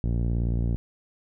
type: tone with low-pass filter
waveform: 5% pulse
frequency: 58.27 Hz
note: A#1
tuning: in tune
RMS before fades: -25 dBFS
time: 0.04-0.76 s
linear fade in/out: 0 ms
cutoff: 120 Hz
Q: 0.63
effects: none